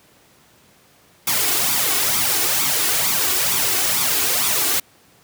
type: noise with flanger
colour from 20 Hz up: white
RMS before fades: -19 dBFS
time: 1.27-4.8 s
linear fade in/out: 5 ms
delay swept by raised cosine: 0.84 to 2.74 ms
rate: 2.2 Hz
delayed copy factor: +0.65
effects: pink hiss -53 dBFS RMS until 5.23 s + high-pass 100 Hz 12 dB/octave